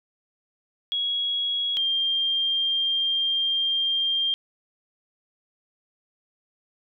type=tone pair in turn; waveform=sine; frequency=3322 / 3193 Hz; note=G#7 / G7; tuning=0 / +31 cents; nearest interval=minor second; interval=69 cents; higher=first; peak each=-23 / -21 dBFS; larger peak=second; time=0.92-1.77 / 1.77-4.34 s; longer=second; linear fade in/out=0 ms; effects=none